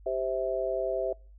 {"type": "chord", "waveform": "sine", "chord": "C major", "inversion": "second", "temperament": "just", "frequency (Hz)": [392.4, 523.3, 654.1], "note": ["G4", "C5", "E5"], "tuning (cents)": [2, 0, -14], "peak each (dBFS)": [-33, -32, -30], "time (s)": [0.06, 1.13], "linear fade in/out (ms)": 5, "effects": ["noise-tail reverb RT60 0.4 s tail -26 dB re dry", "added 50 Hz sine -49 dBFS peak until 1.38 s"]}